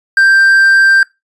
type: tone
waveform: triangle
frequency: 1576 Hz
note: G6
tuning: 9 cents sharp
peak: -3 dBFS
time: 0.17-1.03 s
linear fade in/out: 2 ms
effects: noise-tail reverb RT60 0.2 s tail -21 dB re dry + resampled to 24000 Hz